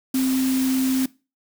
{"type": "tone in noise", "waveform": "sine", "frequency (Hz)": 261.6, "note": "C4", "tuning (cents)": 0, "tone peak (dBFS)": -18, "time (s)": [0.14, 1.06], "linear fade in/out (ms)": 5, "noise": "white", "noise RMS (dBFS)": -31, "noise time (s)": [0.14, 1.06], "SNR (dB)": 10, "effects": ["noise-tail reverb RT60 0.3 s tail -21 dB re dry"]}